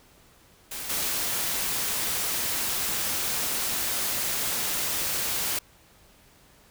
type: noise with level steps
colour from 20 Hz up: white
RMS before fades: -35 / -28 dBFS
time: 0.71-5.59 s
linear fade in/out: 5 ms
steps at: 0.89 s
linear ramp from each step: 10 ms
effects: pink hiss -57 dBFS RMS until 6.7 s